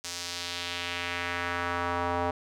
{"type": "tone with band-pass filter sweep", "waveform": "square", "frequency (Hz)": 87.31, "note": "F2", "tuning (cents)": 0, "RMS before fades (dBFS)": -32, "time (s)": [0.04, 2.31], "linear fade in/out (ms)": 5, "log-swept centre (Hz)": [6100, 800], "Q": 1.5, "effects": []}